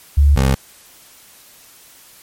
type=tone pair in turn; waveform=sine / 20% pulse; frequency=71.6 / 66.96 Hz; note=D2 / C2; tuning=-43 / +41 cents; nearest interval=minor second; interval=116 cents; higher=first; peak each=-7 dBFS; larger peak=neither; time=0.17-0.36 / 0.36-0.55 s; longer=neither; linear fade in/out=10 ms; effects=white hiss -45 dBFS RMS until 2.22 s + MP3 64 kbps